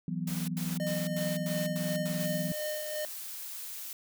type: chord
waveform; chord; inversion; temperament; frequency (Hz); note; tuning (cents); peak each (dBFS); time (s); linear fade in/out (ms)
sine; E suspended second; none; equal; 164.81 / 185 / 246.9; E3 / F#3 / B3; 0 / 0 / 0; -34 / -35 / -39; 0.08-2.52; 2
type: noise bursts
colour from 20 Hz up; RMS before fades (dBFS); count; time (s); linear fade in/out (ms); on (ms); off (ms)
white; -41; 7; 0.27-2.262; 5; 210; 87
type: tone with tremolo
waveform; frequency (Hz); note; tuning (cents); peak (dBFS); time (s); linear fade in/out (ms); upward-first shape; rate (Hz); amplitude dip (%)
square; 609; D#5; -37; -33; 0.8-3.05; 0; sine; 2.8; 45
type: noise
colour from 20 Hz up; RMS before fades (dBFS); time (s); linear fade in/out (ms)
blue; -41; 2.2-3.93; 2
effects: none